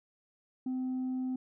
sine tone, 257 Hz, C4, 31 cents flat, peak -29 dBFS, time 0.66-1.36 s, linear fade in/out 5 ms, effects tanh soft clip ceiling -30 dBFS

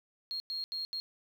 triangle tone bursts at uneven times, 4254 Hz, C8, 28 cents sharp, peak -31 dBFS, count 4, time 0.31-0.4 / 0.5-0.64 / 0.72-0.85 / 0.93-1 s, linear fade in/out 0 ms, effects tanh soft clip ceiling -32 dBFS + 10-bit

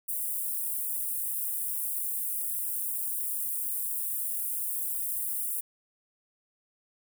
white high-pass noise, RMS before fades -32 dBFS, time 0.08-5.61 s, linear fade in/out 10 ms, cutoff 8900 Hz, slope 48 dB/octave, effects none

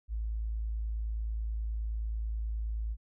sine tone, 54.7 Hz, A1, 9 cents flat, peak -31 dBFS, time 0.08-2.97 s, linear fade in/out 50 ms, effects none

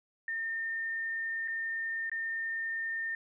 sine tone with dropouts, 1815 Hz, A#6, 47 cents flat, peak -32 dBFS, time 0.28-3.15 s, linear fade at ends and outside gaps 2 ms, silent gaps 1.477-1.481 / 2.097-2.116 s, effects none

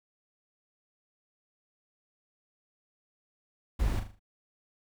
brown noise with echo, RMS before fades -29 dBFS, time 3.79-4 s, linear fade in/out 10 ms, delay 39 ms, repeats 5, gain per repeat -7 dB, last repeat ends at 4.195 s, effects none

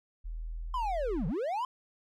sine tone, 40.58 Hz, E1, 26 cents flat, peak -35 dBFS, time 0.24-1.32 s, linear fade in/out 20 ms
triangle linear two-way sweep, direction down then up, 1046.5 to 137.9 to 1046.5 Hz, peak -28 dBFS, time 0.74-1.65 s, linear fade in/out 2 ms, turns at 1.27 s
effects none

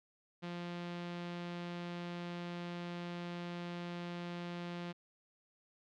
sawtooth tone with low-pass filter, 174.1 Hz, F3, 5 cents flat, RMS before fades -43 dBFS, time 0.42-4.93 s, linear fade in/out 20 ms, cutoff 3600 Hz, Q 1.4, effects none

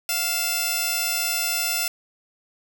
5% pulse tone pair together, 698.5 / 2637 Hz, F5 / E7, 0 / 0 cents, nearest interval octave + major seventh, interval 2300 cents, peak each -15 dBFS, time 0.09-1.88 s, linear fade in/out 2 ms, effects none

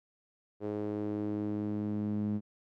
sawtooth tone with band-pass filter sweep, 104.6 Hz, G#2, 13 cents sharp, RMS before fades -34 dBFS, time 0.6-2.41 s, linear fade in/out 50 ms, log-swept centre 410 to 210 Hz, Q 2.7, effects none

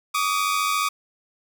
sawtooth tone pair together, 1143 / 1237.1 Hz, D6 / D#6, -47 / -10 cents, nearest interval minor second, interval 137 cents, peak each -20 dBFS, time 0.14-0.89 s, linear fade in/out 10 ms, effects none

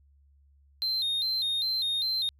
triangle tone with vibrato, 3900 Hz, B7, 23 cents flat, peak -25 dBFS, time 0.82-2.29 s, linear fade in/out 0 ms, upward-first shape square, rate 2.5 Hz, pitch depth 92 cents each way, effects added 70 Hz sine -58 dBFS peak until 2.39 s

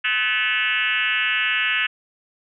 sine tone with frequency modulation, 2194 Hz, C#7, 18 cents flat, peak -18 dBFS, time 0.04-1.87 s, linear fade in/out 10 ms, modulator 229 Hz, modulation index 3.3, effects none

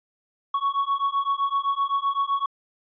triangle beating tone pair, 1108.7 / 1116.5 Hz, C#6 / C#6, 0 / +12 cents, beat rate 7.8 Hz, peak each -23 / -23 dBFS, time 0.54-2.46 s, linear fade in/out 5 ms, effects resampled to 11025 Hz

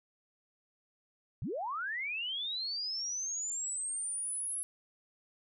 sine linear sweep, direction up, 84.4 to 11000 Hz, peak -34 dBFS, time 1.42-4.63 s, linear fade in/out 0 ms, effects none

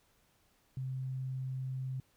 sine tone, 130.81 Hz, C3, in tune, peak -35 dBFS, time 0.77-2 s, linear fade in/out 2 ms, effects pink hiss -71 dBFS RMS until 2.16 s

